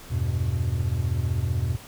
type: chord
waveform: triangle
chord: E minor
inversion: none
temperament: equal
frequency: 82.41 / 98 / 123.47 Hz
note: E2 / G2 / B2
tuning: 0 / 0 / 0 cents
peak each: -25 dBFS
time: 0.1-1.77 s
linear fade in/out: 20 ms
effects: pink hiss -45 dBFS RMS until 1.87 s